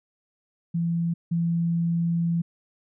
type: tone pair in turn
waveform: sine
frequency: 168.8 / 168.8 Hz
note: E3 / E3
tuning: +41 / +41 cents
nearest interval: unison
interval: 0 cents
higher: neither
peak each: -22 / -21 dBFS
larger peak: second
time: 0.74-1.14 / 1.31-2.42 s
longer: second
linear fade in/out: 10 ms
effects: none